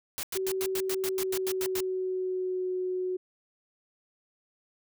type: noise bursts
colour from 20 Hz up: white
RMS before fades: -34 dBFS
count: 12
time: 0.18-1.804 s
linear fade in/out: 0 ms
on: 51 ms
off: 92 ms
type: tone with pitch glide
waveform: sine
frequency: 379.2 to 368 Hz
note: F#4 to F#4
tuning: +43 to -9 cents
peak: -28 dBFS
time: 0.35-3.17 s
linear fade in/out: 10 ms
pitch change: -52 cents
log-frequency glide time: 0.99-2.73 s
effects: none